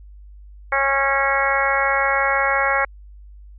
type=harmonic tone; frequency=274.2 Hz; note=C#4; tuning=19 cents flat; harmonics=2 / 3 / 4 / 5 / 6 / 7 / 8; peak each=-24 / -24 / -24 / -24 / -24 / -24 / -24 dBFS; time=0.72-2.85 s; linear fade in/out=5 ms; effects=added 50 Hz sine -39 dBFS peak until 3.58 s